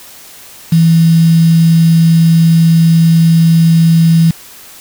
sine tone with quantisation, 164.81 Hz, E3, in tune, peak -4 dBFS, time 0.72-4.31 s, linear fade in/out 5 ms, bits 4, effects white hiss -35 dBFS RMS until 4.8 s

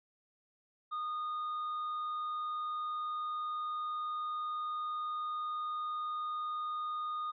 triangle tone, 1229 Hz, D#6, 22 cents flat, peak -33 dBFS, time 0.91-7.32 s, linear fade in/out 20 ms, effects resampled to 11025 Hz

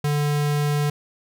square tone, 146.83 Hz, D3, in tune, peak -20 dBFS, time 0.04-0.9 s, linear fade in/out 5 ms, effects none

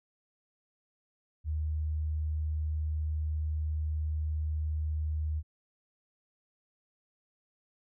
sine tone, 77.1 Hz, D#2, 15 cents flat, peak -29 dBFS, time 1.44-5.43 s, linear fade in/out 50 ms, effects none

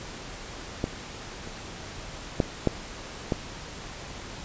clicks, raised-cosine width 2 ms, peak -12 / -25 / -7 / -7 / -10 dBFS, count 5, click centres 0.841 / 1.474 / 2.402 / 2.673 / 3.322 s, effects pink hiss -40 dBFS RMS until 4.44 s + resampled to 16000 Hz

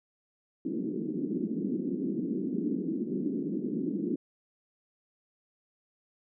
white band-pass noise, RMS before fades -32 dBFS, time 0.65-4.16 s, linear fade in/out 5 ms, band 180 to 360 Hz, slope 48 dB/octave, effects none

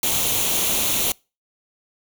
white noise with comb filter, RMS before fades -21 dBFS, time 0.03-1.12 s, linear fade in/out 2 ms, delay 0.3 ms, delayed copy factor +0.6, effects noise-tail reverb RT60 0.3 s tail -26 dB re dry

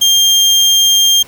30% pulse tone, 3199 Hz, G7, 34 cents sharp, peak -4 dBFS, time 0.01-1.23 s, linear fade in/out 10 ms, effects pink hiss -39 dBFS RMS until 1.27 s

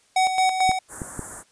square tone with tremolo, 751 Hz, F#5, 26 cents sharp, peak -17 dBFS, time 0.16-0.79 s, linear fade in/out 5 ms, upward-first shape square, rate 4.5 Hz, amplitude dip 55%
clicks, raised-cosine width 3 ms, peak -17 dBFS, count 3, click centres 0.693 / 1.018 / 1.193 s
white band-stop noise, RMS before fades -33 dBFS, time 0.88-1.44 s, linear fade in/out 50 ms, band 1700 to 7300 Hz, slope 48 dB/octave
effects white hiss -60 dBFS RMS until 1.51 s + resampled to 22050 Hz

